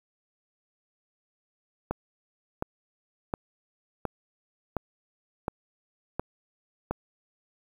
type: click train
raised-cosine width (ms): 1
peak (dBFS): -14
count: 8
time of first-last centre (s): 1.91-6.91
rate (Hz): 1.4
effects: 8-bit